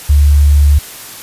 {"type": "tone", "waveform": "sine", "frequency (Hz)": 72.4, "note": "D2", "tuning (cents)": -24, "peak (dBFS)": -4, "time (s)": [0.09, 0.79], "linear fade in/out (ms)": 10, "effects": ["white hiss -30 dBFS RMS until 1.22 s", "resampled to 32000 Hz"]}